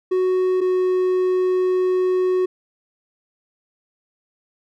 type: tone pair in turn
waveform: triangle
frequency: 370 / 368.4 Hz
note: F#4 / F#4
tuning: 0 / -7 cents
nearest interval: unison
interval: 7 cents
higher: first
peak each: -14 dBFS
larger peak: neither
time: 0.11-0.61 / 0.61-2.46 s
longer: second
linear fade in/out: 10 ms
effects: none